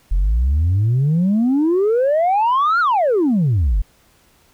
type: exponential two-way sweep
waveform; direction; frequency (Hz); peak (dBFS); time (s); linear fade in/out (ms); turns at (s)
sine; up then down; 41.2 to 1449 to 41.2; -11; 0.11-3.82; 10; 2.8
effects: tanh soft clip ceiling -11 dBFS + pink hiss -55 dBFS RMS until 4.53 s